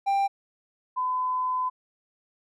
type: tone pair in turn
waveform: triangle / sine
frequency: 791 / 1012.6 Hz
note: G5 / B5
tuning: +15 / +43 cents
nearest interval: major third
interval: 428 cents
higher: second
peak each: -19 / -24 dBFS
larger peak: first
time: 0.06-0.28 / 0.96-1.7 s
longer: second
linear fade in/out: 20 ms
effects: none